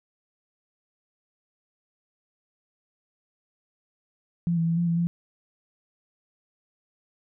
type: tone with pitch steps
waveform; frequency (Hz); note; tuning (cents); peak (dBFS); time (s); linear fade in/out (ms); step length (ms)
sine; 171 / 165.5 / 166.6 / 172.2 / 168.1 / 171.2; F3 / E3 / E3 / F3 / E3 / F3; -36 / +7 / +19 / -24 / +34 / -34; -21; 4.47-5.07; 0; 100
effects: none